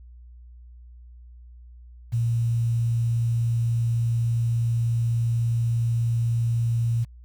sine tone with quantisation, 116.54 Hz, A#2, in tune, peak -20 dBFS, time 2.12-7.05 s, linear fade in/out 20 ms, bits 8, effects added 60 Hz sine -43 dBFS peak until 7.24 s

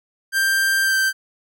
45% pulse tone with pitch glide, 1580 to 1561 Hz, G6 to G6, +13 to -8 cents, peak -16 dBFS, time 0.32-1.13 s, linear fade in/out 50 ms, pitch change -21 cents, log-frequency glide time 0.84-0.96 s, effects none

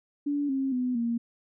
sine tone with pitch steps, 288 / 268.7 / 250.7 / 233.9 Hz, D4 / C4 / B3 / A#3, -34 / +46 / +26 / +6 cents, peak -25 dBFS, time 0.26-1.18 s, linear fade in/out 10 ms, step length 230 ms, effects none

